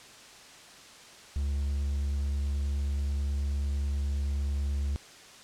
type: tone with vibrato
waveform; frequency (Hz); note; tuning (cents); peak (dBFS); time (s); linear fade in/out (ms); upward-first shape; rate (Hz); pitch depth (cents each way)
triangle; 70.5; C#2; +30; -25; 1.36-4.96; 0; sine; 9.3; 9
effects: white hiss -50 dBFS RMS until 5.43 s + low-pass 7000 Hz 12 dB/octave